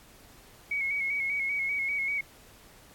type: tone with vibrato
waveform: sine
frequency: 2217 Hz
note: C#7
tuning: in tune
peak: -27 dBFS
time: 0.71-2.21 s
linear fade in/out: 5 ms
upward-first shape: square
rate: 5.1 Hz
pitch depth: 36 cents each way
effects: pink hiss -55 dBFS RMS until 2.94 s + AAC 64 kbps